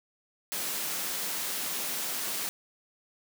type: high-pass noise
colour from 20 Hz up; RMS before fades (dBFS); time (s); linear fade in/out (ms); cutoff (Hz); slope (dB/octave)
white; -33; 0.52-2.49; 0; 150; 48
effects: none